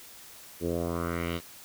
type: tone with low-pass filter sweep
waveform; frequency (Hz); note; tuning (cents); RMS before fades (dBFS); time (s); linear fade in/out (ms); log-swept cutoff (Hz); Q
10% pulse; 85; F2; -46; -31; 0.6-1.41; 50; 380 to 3800; 2.4
effects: white hiss -49 dBFS RMS until 1.64 s